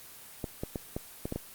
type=clicks; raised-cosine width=2 ms; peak=-19 dBFS; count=7; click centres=0.442 / 0.635 / 0.758 / 0.965 / 1.255 / 1.324 / 1.36 s; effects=white hiss -49 dBFS RMS until 1.54 s + Opus 24 kbps